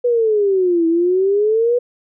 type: exponential two-way sweep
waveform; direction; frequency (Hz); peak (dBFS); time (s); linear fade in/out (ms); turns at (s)
sine; down then up; 493.9 to 325.9 to 493.9; -12; 0.04-1.79; 10; 0.87
effects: none